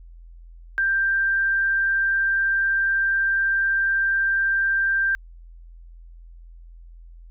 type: tone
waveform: sine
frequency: 1579 Hz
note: G6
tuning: 12 cents sharp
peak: -18 dBFS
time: 0.78-5.15 s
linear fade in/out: 0 ms
effects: added 42 Hz sine -41 dBFS peak until 7.3 s